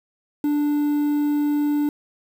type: tone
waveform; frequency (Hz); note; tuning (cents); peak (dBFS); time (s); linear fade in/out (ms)
triangle; 293.7; D4; 0; -16; 0.44-1.89; 2
effects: 7-bit